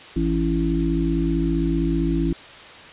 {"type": "harmonic tone", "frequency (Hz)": 55.4, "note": "A1", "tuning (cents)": 13, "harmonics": [1, 3, 5, 6], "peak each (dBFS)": [-24, -24, -24, -24], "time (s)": [0.16, 2.33], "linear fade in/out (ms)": 5, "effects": ["white hiss -41 dBFS RMS until 2.92 s", "resampled to 8000 Hz"]}